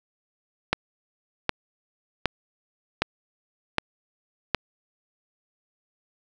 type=click train; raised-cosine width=0.3 ms; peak=-4 dBFS; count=6; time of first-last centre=0.73-4.547 s; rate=1.31 Hz; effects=none